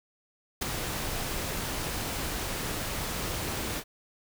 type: noise with ADSR envelope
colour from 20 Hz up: pink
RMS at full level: -26 dBFS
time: 0.61-3.84 s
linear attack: 14 ms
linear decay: 7 ms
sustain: -7 dB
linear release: 61 ms
effects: none